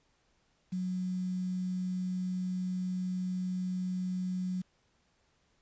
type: tone with quantisation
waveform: sine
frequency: 183.4 Hz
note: F#3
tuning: 15 cents flat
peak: -31 dBFS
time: 0.72-4.62 s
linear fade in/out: 10 ms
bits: 9
effects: pink hiss -72 dBFS RMS until 5.61 s + resampled to 16000 Hz